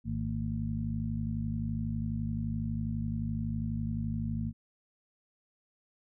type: harmonic tone with a mistuned harmonic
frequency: 51.91 Hz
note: G#1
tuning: in tune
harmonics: 1 / 2 / 3 / 4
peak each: -39 / -35 / -37 / -35 dBFS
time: 0.04-4.53 s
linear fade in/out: 50 ms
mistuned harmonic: 4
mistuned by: +150 cents
effects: none